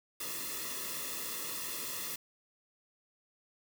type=noise with comb filter; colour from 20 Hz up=white; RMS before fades=-39 dBFS; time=0.2-2.16 s; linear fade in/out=5 ms; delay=1.3 ms; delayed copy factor=-1; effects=none